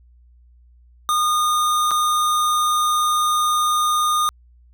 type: tone with dropouts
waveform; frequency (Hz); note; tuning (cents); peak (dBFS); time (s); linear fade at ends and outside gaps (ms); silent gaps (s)
square; 1223; D#6; -30; -17; 1.09-4.29; 0; 1.909-1.915
effects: added 60 Hz sine -48 dBFS peak until 4.73 s